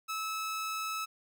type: tone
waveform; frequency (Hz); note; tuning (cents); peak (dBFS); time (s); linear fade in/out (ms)
sawtooth; 1300; E6; -24; -30; 0.08-1.06; 20
effects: none